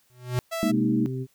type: tone with exponential growth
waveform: square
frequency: 124.4 Hz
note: B2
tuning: 13 cents sharp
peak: -20 dBFS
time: 0.1-0.39 s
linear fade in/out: 0 ms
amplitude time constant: 61 ms
type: tone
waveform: sawtooth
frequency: 660 Hz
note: E5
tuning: 2 cents sharp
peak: -24 dBFS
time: 0.51-0.72 s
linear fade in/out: 20 ms
type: chord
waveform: sine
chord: Ab suspended second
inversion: none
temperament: equal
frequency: 207.7 / 233.1 / 311.1 Hz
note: Ab3 / Bb3 / Eb4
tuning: 0 / 0 / 0 cents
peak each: -25 dBFS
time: 0.63-1.06 s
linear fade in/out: 0 ms
type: harmonic tone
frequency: 130 Hz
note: C3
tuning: 11 cents flat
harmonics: 1 / 2 / 3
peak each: -29 / -35 / -35 dBFS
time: 0.68-1.27 s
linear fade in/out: 50 ms
effects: white hiss -65 dBFS RMS until 1.34 s